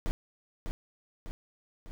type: noise with echo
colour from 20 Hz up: brown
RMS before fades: -29 dBFS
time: 0.06-0.11 s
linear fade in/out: 0 ms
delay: 600 ms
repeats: 3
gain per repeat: -5 dB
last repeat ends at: 1.91 s
effects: none